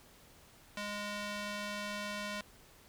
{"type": "tone with band-pass filter", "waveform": "square", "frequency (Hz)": 206.4, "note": "G#3", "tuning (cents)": -10, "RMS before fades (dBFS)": -40, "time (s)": [0.77, 2.41], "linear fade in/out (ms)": 2, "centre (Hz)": 2700, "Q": 0.52, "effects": ["pink hiss -60 dBFS RMS until 2.88 s"]}